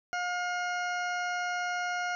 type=harmonic tone with a mistuned harmonic; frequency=714 Hz; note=F5; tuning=38 cents sharp; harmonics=1 / 2 / 3 / 4 / 6 / 7 / 8 / 9; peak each=-33 / -33 / -40 / -45 / -49 / -53 / -46 / -54 dBFS; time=0.13-2.15 s; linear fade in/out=0 ms; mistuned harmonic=7; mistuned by=+38 cents; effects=none